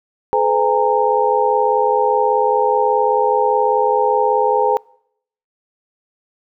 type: tone cluster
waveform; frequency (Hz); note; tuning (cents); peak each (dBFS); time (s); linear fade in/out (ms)
sine; 427.5 / 506 / 814 / 919; A4 / B4 / G#5 / A#5; -50 / +42 / -35 / -25; -18; 0.33-4.77; 0
effects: noise-tail reverb RT60 0.7 s tail -26 dB re dry